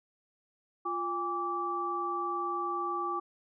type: tone cluster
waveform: sine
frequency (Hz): 349.3 / 812 / 1161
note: F4 / G#5 / D6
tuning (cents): 0 / -39 / -20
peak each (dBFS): -37 / -38 / -32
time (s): 0.85-3.2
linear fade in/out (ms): 10
effects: none